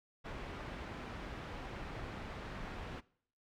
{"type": "low-pass noise", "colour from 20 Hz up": "pink", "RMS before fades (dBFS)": -45, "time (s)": [0.24, 3.01], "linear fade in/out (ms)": 20, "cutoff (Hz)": 2400, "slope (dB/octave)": 12, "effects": ["noise-tail reverb RT60 0.6 s tail -22 dB re dry"]}